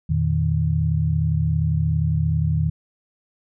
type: tone cluster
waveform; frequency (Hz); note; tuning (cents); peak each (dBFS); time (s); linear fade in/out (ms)
sine; 85.5 / 118.1 / 155.4; F2 / A#2 / D#3; -36 / +23 / -2; -22 / -25 / -20; 0.09-2.7; 10
effects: none